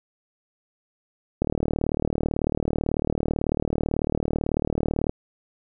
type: click train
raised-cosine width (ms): 2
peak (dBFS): -10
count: 141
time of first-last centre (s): 1.42-5.095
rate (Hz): 38.1
effects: none